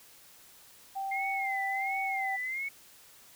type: tone with pitch glide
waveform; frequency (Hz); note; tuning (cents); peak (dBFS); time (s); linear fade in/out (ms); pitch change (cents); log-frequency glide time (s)
sine; 780 to 775.1; G5 to G5; -9 to -20; -32; 0.95-2.37; 20; -11; 1.79-2.01
type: tone with vibrato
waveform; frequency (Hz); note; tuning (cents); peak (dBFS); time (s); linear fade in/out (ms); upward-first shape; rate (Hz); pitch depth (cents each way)
sine; 2100; C7; +6; -32; 1.11-2.69; 10; sine; 1.4; 100
effects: white hiss -56 dBFS RMS until 3.35 s